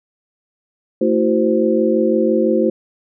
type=tone cluster; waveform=sine; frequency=223 / 329.1 / 375 / 519 Hz; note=A3 / E4 / F#4 / C5; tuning=+23 / -3 / +23 / -14 cents; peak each=-18 dBFS; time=1.01-2.7 s; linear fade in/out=5 ms; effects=none